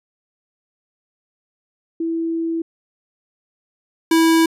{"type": "tone pair in turn", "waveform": ["sine", "square"], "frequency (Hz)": [329.6, 326.9], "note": ["E4", "E4"], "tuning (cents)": [0, -14], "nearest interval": "unison", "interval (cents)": 14, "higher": "first", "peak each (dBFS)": [-19, -12], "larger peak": "second", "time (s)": [[2, 2.62], [4.11, 4.46]], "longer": "first", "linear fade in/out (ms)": 5, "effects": ["resampled to 32000 Hz"]}